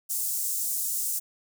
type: high-pass noise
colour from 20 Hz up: pink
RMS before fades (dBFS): -29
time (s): 0.09-1.2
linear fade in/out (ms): 20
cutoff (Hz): 7300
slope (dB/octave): 24
effects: none